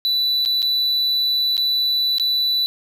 triangle tone with dropouts, 3971 Hz, B7, 9 cents sharp, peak -15 dBFS, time 0.05-2.66 s, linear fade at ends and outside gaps 0 ms, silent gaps 0.451-0.459 / 0.62-0.627 / 1.568-1.578 / 2.183-2.198 s, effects none

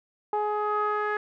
sawtooth tone with low-pass filter sweep, 420 Hz, G#4, 19 cents sharp, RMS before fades -27 dBFS, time 0.33-1.17 s, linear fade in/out 2 ms, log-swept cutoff 940 to 1600 Hz, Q 5.4, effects none

